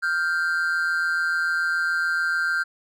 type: tone pair together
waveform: triangle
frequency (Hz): 1400.1 / 1567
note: F6 / G6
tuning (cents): +4 / -1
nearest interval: major second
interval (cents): 195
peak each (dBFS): -22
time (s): 0.02-2.64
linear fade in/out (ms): 20
effects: none